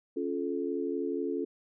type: chord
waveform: sine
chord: Db augmented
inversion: none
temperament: equal with one note detuned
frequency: 277.2 / 349.2 / 433.4 Hz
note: Db4 / F4 / A4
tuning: 0 / 0 / -26 cents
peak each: -34 dBFS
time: 0.16-1.45 s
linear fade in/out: 10 ms
effects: none